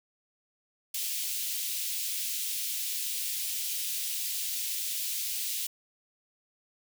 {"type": "high-pass noise", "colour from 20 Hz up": "white", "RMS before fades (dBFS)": -33, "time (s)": [0.94, 5.67], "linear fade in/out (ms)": 5, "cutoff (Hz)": 2600, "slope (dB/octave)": 24, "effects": []}